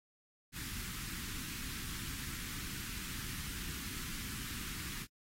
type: band-stop noise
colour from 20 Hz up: pink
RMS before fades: -43 dBFS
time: 0.52-5.07 s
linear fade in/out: 50 ms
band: 290 to 1300 Hz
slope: 24 dB/octave
effects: AAC 48 kbps